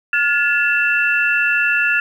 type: tone cluster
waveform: sine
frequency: 1421 / 1718 / 2677 Hz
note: F6 / A6 / E7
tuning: +30 / -42 / +26 cents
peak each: -18 dBFS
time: 0.13-2 s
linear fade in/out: 2 ms
effects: 8-bit